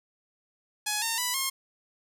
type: tone with pitch steps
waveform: 5% pulse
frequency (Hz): 841 / 911.8 / 988.6 / 1071.9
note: G#5 / A#5 / B5 / C6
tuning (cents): +22 / -39 / +1 / +42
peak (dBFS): -15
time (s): 0.86-1.5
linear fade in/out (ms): 10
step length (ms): 160
effects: none